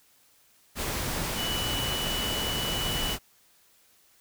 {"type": "tone in noise", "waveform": "sine", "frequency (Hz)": 2960, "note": "F#7", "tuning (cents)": 0, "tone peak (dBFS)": -31, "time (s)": [1.35, 3.17], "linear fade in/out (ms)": 50, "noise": "pink", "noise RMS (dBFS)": -31, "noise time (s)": [0.75, 3.19], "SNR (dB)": -3, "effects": ["white hiss -62 dBFS RMS until 4.2 s"]}